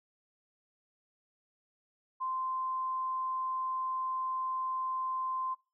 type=tone; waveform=sine; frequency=1040 Hz; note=C6; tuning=11 cents flat; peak=-32 dBFS; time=2.2-5.55 s; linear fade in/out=20 ms; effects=noise-tail reverb RT60 0.3 s tail -21 dB re dry